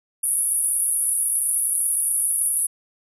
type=band-pass noise; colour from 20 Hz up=pink; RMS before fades=-22 dBFS; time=0.23-2.67 s; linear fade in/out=10 ms; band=9800 to 11000 Hz; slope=96 dB/octave; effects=none